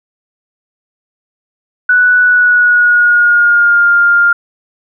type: tone with pitch glide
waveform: sine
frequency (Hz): 1480 to 1403.4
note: F#6 to F6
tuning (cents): 0 to +8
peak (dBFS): -5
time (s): 1.89-4.33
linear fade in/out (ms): 5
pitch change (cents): -92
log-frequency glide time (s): 2.21-3.9
effects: none